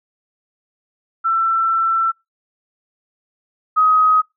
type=tone pair in turn; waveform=sine; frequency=1339 / 1261.6 Hz; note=E6 / D#6; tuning=+27 / +24 cents; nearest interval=minor second; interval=103 cents; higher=first; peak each=-14 / -10 dBFS; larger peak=second; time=1.24-2.12 / 3.76-4.22 s; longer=first; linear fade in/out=20 ms; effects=noise-tail reverb RT60 0.2 s tail -26 dB re dry